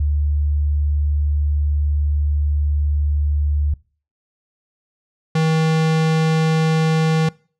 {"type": "tone pair in turn", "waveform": ["sine", "square"], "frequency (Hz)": [73.42, 159.39], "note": ["D2", "D#3"], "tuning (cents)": [0, 42], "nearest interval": "octave + minor second", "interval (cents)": 1342, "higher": "second", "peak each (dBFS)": [-15, -15], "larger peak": "neither", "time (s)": [[0, 3.74], [5.35, 7.29]], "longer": "first", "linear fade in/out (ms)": 5, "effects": ["noise-tail reverb RT60 0.4 s tail -23 dB re dry", "low-pass 6000 Hz 12 dB/octave"]}